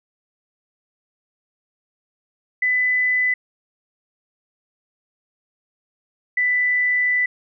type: tone pair in turn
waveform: sine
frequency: 2001 / 1987.2 Hz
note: B6 / B6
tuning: +22 / +10 cents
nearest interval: unison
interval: 12 cents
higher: first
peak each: -16 dBFS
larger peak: neither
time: 2.62-3.34 / 6.37-7.26 s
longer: second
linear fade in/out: 5 ms
effects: none